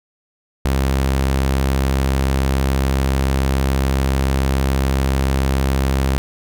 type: tone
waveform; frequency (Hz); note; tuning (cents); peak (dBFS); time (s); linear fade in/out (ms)
sawtooth; 67; C2; +42; -11; 0.65-6.18; 0
effects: none